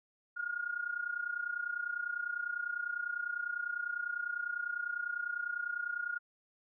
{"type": "tone with amplitude modulation", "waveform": "sine", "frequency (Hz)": 1426, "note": "F6", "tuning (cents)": 36, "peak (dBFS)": -31, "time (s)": [0.36, 6.19], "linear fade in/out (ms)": 20, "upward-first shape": "sine", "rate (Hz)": 30, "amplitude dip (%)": 80, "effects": []}